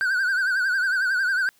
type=tone with vibrato; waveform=triangle; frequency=1522 Hz; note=F#6; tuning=48 cents sharp; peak=-18 dBFS; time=0.01-1.49 s; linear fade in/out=0 ms; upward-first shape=triangle; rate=11 Hz; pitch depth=110 cents each way; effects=white hiss -61 dBFS RMS until 1.59 s